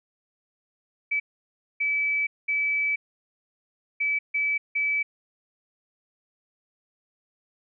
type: tone bursts at uneven times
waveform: sine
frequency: 2300 Hz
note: D7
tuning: 37 cents flat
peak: -22 dBFS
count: 6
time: 1.11-1.2 / 1.8-2.27 / 2.48-2.96 / 4-4.19 / 4.34-4.58 / 4.75-5.03 s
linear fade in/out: 10 ms
effects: none